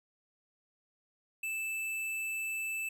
sine tone with tanh clipping, 2637 Hz, E7, in tune, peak -35 dBFS, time 1.43-2.89 s, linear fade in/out 5 ms, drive 17 dB, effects none

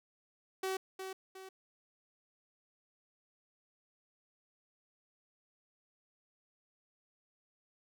sawtooth tone with echo, 379.8 Hz, F#4, 45 cents sharp, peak -30 dBFS, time 0.63-0.77 s, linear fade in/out 5 ms, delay 360 ms, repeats 2, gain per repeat -7 dB, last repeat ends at 1.49 s, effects none

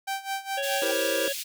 sawtooth tone with tremolo, 780 Hz, G5, 9 cents flat, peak -23 dBFS, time 0.07-0.92 s, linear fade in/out 10 ms, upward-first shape sine, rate 4.8 Hz, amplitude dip 85%
harmonic tone, 554.4 Hz, C#5, in tune, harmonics 1 / 3 / 5 / 6, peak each -29 / -34 / -36 / -37 dBFS, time 0.57-1.33 s, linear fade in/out 10 ms
pink high-pass noise, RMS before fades -34 dBFS, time 0.62-1.44 s, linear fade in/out 20 ms, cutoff 2800 Hz, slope 24 dB/octave
square chord, C dominant seventh, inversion first, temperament just, 327 / 392.4 / 470.9 / 523.3 Hz, E4 / G4 / Bb4 / C5, -14 / +2 / +18 / 0 cents, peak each -35 / -36 / -34 / -31 dBFS, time 0.82-1.28 s, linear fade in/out 2 ms
effects none

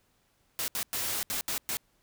white noise bursts at uneven times, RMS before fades -32 dBFS, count 6, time 0.59-0.68 / 0.75-0.83 / 0.93-1.23 / 1.3-1.41 / 1.48-1.58 / 1.69-1.77 s, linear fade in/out 0 ms, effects pink hiss -70 dBFS RMS until 2.02 s

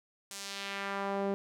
sawtooth tone with band-pass filter sweep, 198 Hz, G3, 18 cents sharp, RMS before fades -36 dBFS, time 0.31-1.34 s, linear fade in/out 0 ms, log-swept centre 8100 to 420 Hz, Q 1.1, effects none

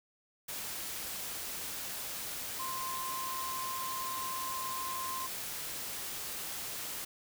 sine tone in noise, 1046.5 Hz, C6, in tune, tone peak -37 dBFS, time 2.59-5.27 s, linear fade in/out 10 ms, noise white, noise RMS -40 dBFS, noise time 0.48-7.05 s, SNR 0 dB, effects none

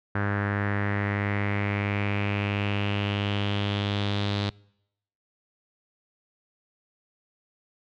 sawtooth tone with low-pass filter sweep, 101.5 Hz, G#2, 39 cents flat, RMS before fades -27 dBFS, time 0.15-4.5 s, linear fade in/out 5 ms, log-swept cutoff 1600 to 3900 Hz, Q 4.4, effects noise-tail reverb RT60 0.8 s tail -26 dB re dry

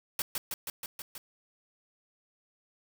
white noise with echo, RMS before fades -31 dBFS, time 0.19-0.22 s, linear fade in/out 2 ms, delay 160 ms, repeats 6, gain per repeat -2 dB, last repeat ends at 1.18 s, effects none

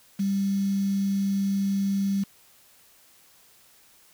sine tone with quantisation, 197 Hz, G3, 9 cents sharp, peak -22 dBFS, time 0.19-2.24 s, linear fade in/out 10 ms, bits 7, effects white hiss -57 dBFS RMS until 4.13 s

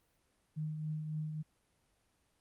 sine tone with tremolo, 154.4 Hz, D#3, 13 cents flat, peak -34 dBFS, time 0.56-1.43 s, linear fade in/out 20 ms, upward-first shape triangle, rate 3.6 Hz, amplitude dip 45%, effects pink hiss -75 dBFS RMS until 2.4 s + Opus 32 kbps

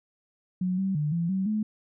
sine tone with pitch steps, 183.1 / 192.3 / 149.4 / 169.3 / 190.7 / 214.2 Hz, F#3 / G3 / D3 / E3 / G3 / A3, -18 / -33 / +30 / +46 / -47 / -46 cents, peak -24 dBFS, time 0.61-1.63 s, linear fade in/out 5 ms, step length 170 ms, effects none

